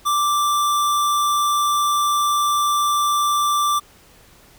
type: tone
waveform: square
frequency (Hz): 1174.7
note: D6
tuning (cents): 0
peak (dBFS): -17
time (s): 0.05-3.8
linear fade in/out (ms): 20
effects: pink hiss -50 dBFS RMS until 4.58 s